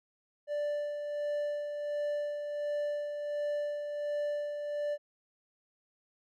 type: tone with tremolo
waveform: triangle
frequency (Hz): 587.3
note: D5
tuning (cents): 0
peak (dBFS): -28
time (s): 0.47-4.98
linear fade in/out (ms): 50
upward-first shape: sine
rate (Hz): 1.4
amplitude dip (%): 45
effects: none